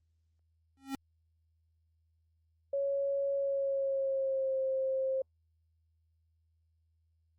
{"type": "tone with exponential growth", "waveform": "square", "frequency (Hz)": 270.6, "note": "C#4", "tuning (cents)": -42, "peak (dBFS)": -32, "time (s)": [0.77, 0.95], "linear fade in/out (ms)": 1, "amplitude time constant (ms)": 38}
{"type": "tone with pitch glide", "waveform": "sine", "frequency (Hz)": [556, 529.7], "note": ["C#5", "C5"], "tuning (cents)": [5, 21], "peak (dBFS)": -29, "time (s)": [2.73, 5.22], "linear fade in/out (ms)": 5, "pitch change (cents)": -84, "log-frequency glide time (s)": [3.35, 4.59]}
{"effects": ["added 81 Hz sine -70 dBFS peak until 7.38 s", "Opus 32 kbps"]}